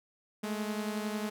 sawtooth beating tone pair, 210 / 221 Hz, G#3 / A3, +19 / +8 cents, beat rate 11 Hz, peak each -30 / -35 dBFS, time 0.43-1.3 s, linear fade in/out 10 ms, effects none

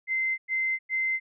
sine tone bursts, 2073 Hz, C7, 17 cents flat, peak -24 dBFS, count 3, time 0.07-1.2 s, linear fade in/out 50 ms, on 310 ms, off 100 ms, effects none

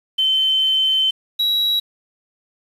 sine / triangle tone pair in turn, 3077 / 3877 Hz, G7 / B7, -33 / -33 cents, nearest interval major third, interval 400 cents, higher second, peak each -14 dBFS, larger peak neither, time 0.18-1.11 / 1.39-1.8 s, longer first, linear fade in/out 10 ms, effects resampled to 32000 Hz + 7-bit

